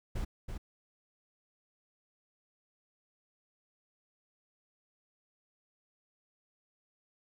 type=noise with echo; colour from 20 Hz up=brown; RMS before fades=-34 dBFS; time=0.15-0.25 s; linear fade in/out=10 ms; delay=330 ms; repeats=1; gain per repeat=-5 dB; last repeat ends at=0.58 s; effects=none